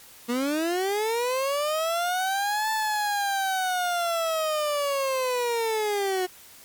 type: linear two-way sweep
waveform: 30% pulse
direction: up then down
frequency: 233.1 to 880 to 361.9 Hz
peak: -21 dBFS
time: 0.28-6.27 s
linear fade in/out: 20 ms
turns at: 2.71 s
effects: white hiss -49 dBFS RMS until 6.64 s + MP3 96 kbps